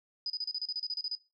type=tone bursts; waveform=sine; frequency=4978 Hz; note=D#8; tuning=in tune; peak=-31 dBFS; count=13; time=0.26-1.152 s; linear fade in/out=2 ms; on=40 ms; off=31 ms; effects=noise-tail reverb RT60 0.3 s tail -22 dB re dry